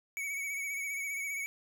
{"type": "tone with vibrato", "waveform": "square", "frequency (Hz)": 2247, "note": "C#7", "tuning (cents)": 23, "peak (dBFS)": -35, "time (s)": [0.17, 1.46], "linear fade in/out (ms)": 0, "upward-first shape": "sine", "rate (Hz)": 15, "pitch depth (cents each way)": 41, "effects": []}